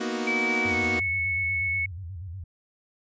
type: chord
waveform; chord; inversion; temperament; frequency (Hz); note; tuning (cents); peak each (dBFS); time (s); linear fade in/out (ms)
sawtooth; B major seventh; third; equal; 233.1 / 246.9 / 311.1 / 370; A#3 / B3 / D#4 / F#4; 0 / 0 / 0 / 0; -27 / -31 / -31 / -28; 0-1; 10
type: tone with pitch glide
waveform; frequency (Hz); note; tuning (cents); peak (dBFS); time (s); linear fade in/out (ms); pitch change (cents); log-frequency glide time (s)
sine; 2301 to 2205; D7 to C#7; -36 to -10; -24; 0.27-1.86; 5; -74; 0.67-0.76
type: tone with vibrato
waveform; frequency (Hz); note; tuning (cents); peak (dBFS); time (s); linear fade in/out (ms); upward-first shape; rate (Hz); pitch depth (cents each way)
sine; 89.4; F2; +41; -34; 0.65-2.44; 5; square; 8.3; 130
effects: resampled to 16000 Hz